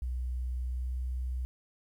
sine tone with pitch glide, 62.2 to 62.89 Hz, B1 to B1, +13 to +32 cents, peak -31 dBFS, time 0.02-1.45 s, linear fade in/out 0 ms, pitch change +19 cents, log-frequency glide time 0.65-0.97 s, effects 11-bit

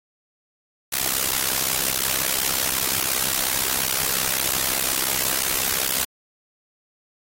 white noise with amplitude modulation, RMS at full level -19 dBFS, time 0.92-6.05 s, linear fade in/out 10 ms, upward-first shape sine, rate 65.6 Hz, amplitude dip 95%, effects AAC 48 kbps

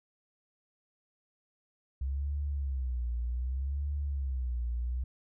sine tone with vibrato, 65.41 Hz, C2, in tune, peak -30 dBFS, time 2.01-5.04 s, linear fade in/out 5 ms, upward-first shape sine, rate 0.65 Hz, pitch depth 170 cents each way, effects none

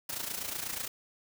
white noise with amplitude modulation, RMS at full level -34 dBFS, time 0.09-0.88 s, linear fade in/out 5 ms, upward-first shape sine, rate 28.2 Hz, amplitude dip 70%, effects none

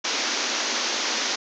white band-pass noise, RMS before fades -26 dBFS, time 0.04-1.36 s, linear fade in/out 10 ms, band 220 to 6600 Hz, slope 96 dB/octave, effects none

